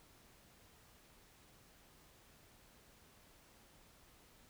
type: silence
effects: pink hiss -65 dBFS RMS until 4.49 s